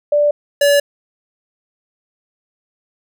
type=tone pair in turn; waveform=sine / square; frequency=587.3 / 572.2 Hz; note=D5 / D5; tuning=0 / -45 cents; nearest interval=unison; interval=45 cents; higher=first; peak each=-10 dBFS; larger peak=neither; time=0.12-0.31 / 0.61-0.8 s; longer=neither; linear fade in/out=5 ms; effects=none